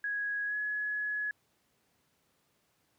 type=tone with pitch glide; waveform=sine; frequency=1661.2 to 1691.2 Hz; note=G#6 to G#6; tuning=0 to +31 cents; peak=-31 dBFS; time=0.04-1.31 s; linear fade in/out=2 ms; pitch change=+31 cents; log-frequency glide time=0.46-0.56 s; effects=pink hiss -73 dBFS RMS until 2.98 s + high-pass 100 Hz 12 dB/octave